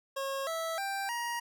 25% pulse tone with pitch steps, 544 / 654.4 / 787.3 / 947.2 Hz, C#5 / E5 / G5 / A#5, -33 / -13 / +7 / +27 cents, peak -29 dBFS, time 0.16-1.4 s, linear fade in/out 10 ms, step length 310 ms, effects none

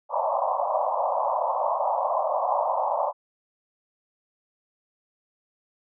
pink band-pass noise, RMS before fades -25 dBFS, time 0.09-3.13 s, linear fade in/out 50 ms, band 550 to 1100 Hz, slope 96 dB/octave, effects none

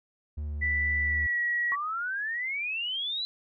triangle tone with vibrato, 74.5 Hz, D2, 25 cents sharp, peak -29 dBFS, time 0.37-1.27 s, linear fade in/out 10 ms, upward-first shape triangle, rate 4.2 Hz, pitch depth 20 cents each way
sine tone with pitch glide, 1975.5 to 1917 Hz, B6 to A#6, 0 to +48 cents, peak -25 dBFS, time 0.61-1.76 s, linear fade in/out 20 ms, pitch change -52 cents, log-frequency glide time 1.01-1.4 s
sine exponential sweep, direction up, 1103 to 4040 Hz, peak -29 dBFS, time 1.72-3.25 s, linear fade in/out 0 ms
effects none

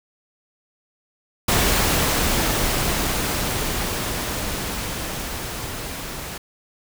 pink noise with level ramp, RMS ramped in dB -18 to -32 dBFS, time 1.48-6.38 s, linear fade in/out 5 ms, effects none

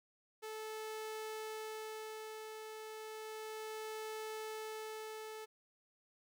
sawtooth tone with tremolo, 435.7 Hz, A4, 17 cents flat, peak -38 dBFS, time 0.42-5.46 s, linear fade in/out 20 ms, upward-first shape sine, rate 0.33 Hz, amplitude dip 40%, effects none

